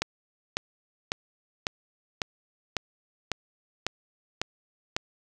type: click train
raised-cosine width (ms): 0.2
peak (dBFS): -9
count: 10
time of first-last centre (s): 0.02-4.965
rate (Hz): 1.82
effects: none